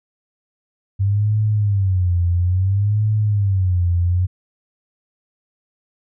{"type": "tone with vibrato", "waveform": "sine", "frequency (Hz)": 96.6, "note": "G2", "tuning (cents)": -25, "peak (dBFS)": -14, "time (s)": [0.99, 4.27], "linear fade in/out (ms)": 20, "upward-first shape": "sine", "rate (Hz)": 0.59, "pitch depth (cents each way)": 180, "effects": []}